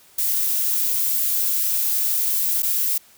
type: noise with dropouts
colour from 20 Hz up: violet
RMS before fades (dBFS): -21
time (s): 0.18-2.98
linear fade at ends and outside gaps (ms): 5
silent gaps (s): 2.623-2.63
effects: white hiss -52 dBFS RMS until 3.17 s